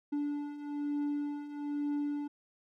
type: beating tone pair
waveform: triangle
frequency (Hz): 290 / 291.1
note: D4 / D4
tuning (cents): -22 / -15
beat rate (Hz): 1.1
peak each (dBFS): -37 / -32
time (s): 0.12-2.28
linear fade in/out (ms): 10
effects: none